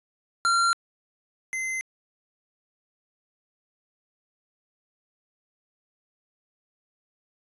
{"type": "tone pair in turn", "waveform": "square", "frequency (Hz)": [1376, 2065], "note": ["F6", "C7"], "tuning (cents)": [-26, -23], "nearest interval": "perfect fifth", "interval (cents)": 703, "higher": "second", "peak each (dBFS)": [-20, -28], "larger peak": "first", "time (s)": [[0.45, 0.73], [1.53, 1.81]], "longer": "neither", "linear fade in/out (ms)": 0, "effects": ["resampled to 24000 Hz"]}